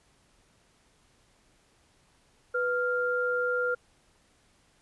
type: tone pair together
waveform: sine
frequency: 493.9 / 1396.9 Hz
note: B4 / F6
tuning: 0 / 0 cents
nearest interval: octave + tritone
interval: 1800 cents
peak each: -28 dBFS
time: 2.54-3.75 s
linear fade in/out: 10 ms
effects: pink hiss -65 dBFS RMS until 4.81 s + resampled to 24000 Hz